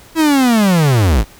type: linear sweep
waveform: 45% pulse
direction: down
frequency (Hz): 329.6 to 43.95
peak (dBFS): -9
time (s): 0.15-1.25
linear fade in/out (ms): 50
effects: pink hiss -42 dBFS RMS until 1.39 s